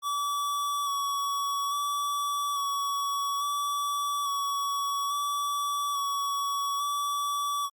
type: tone with vibrato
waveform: square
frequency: 1138 Hz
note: C#6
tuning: 45 cents sharp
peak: -28 dBFS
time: 0.02-7.7 s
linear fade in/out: 50 ms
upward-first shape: square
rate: 0.59 Hz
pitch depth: 17 cents each way
effects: Opus 48 kbps

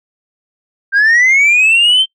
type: linear sweep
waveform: sine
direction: up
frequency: 1568 to 3145 Hz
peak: -4 dBFS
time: 0.92-2.06 s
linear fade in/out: 50 ms
effects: noise-tail reverb RT60 0.1 s tail -23 dB re dry + tanh soft clip ceiling -5 dBFS

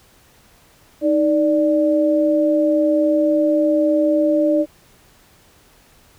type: tone pair together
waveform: sine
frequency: 311.3 / 587.7 Hz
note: D#4 / D5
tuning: +1 / +1 cents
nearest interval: major seventh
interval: 1100 cents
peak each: -16 dBFS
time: 1.01-4.66 s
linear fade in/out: 50 ms
effects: pink hiss -52 dBFS RMS until 6.18 s

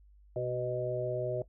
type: harmonic tone with a mistuned harmonic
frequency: 125.3 Hz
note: B2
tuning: 25 cents sharp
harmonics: 1 / 3 / 4 / 5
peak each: -38 / -36 / -38 / -34 dBFS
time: 0.36-1.42 s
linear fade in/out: 2 ms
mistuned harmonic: 5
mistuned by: -22 cents
effects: noise-tail reverb RT60 0.1 s tail -17 dB re dry + added 50 Hz sine -56 dBFS peak until 1.48 s

